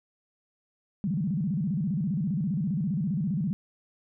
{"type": "tone with vibrato", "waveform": "sine", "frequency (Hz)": 174.61, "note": "F3", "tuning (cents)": 0, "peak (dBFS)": -25, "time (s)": [1.04, 3.53], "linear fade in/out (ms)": 0, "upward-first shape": "square", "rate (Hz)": 15, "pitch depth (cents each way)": 250, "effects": []}